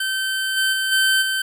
25% pulse tone with level steps, 1545 Hz, G6, 26 cents flat, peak -17 / -13 / -16 / -11 / -16 dBFS, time 0-1.42 s, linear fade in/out 5 ms, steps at 0.56 / 0.72 / 0.91 / 1.21 s, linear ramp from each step 20 ms, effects none

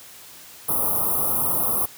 white band-stop noise, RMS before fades -22 dBFS, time 0.68-1.86 s, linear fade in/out 10 ms, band 1300 to 9700 Hz, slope 96 dB/octave, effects white hiss -44 dBFS RMS until 1.97 s + high-pass 60 Hz 12 dB/octave

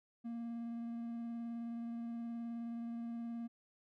triangle tone with vibrato, 233.1 Hz, A#3, in tune, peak -38 dBFS, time 0.24-3.48 s, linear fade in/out 20 ms, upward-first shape sine, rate 19 Hz, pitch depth 13 cents each way, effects none

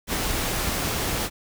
pink noise, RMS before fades -26 dBFS, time 0.07-1.3 s, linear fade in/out 50 ms, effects none

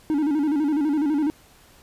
triangle tone with vibrato, 296.6 Hz, D4, 17 cents sharp, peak -17 dBFS, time 0.1-1.3 s, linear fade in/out 0 ms, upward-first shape square, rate 12 Hz, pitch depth 89 cents each way, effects pink hiss -53 dBFS RMS until 1.82 s + resampled to 32000 Hz

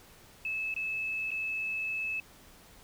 sine tone with dropouts, 2605 Hz, E7, 21 cents flat, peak -31 dBFS, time 0.45-2.2 s, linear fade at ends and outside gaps 2 ms, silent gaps 0.741-0.763 / 1.307-1.315 s, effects pink hiss -56 dBFS RMS until 2.83 s

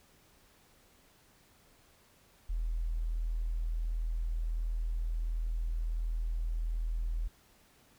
triangle tone with tanh clipping, 40.71 Hz, E1, 21 cents flat, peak -30 dBFS, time 2.49-7.28 s, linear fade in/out 10 ms, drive 3 dB, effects pink hiss -64 dBFS RMS until 7.98 s

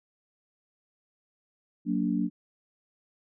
sine chord, Gb augmented, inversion none, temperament just, 185 / 231.2 / 289.1 Hz, Gb3 / Bb3 / D4, 0 / -14 / -27 cents, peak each -29 dBFS, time 1.85-2.3 s, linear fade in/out 50 ms, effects none

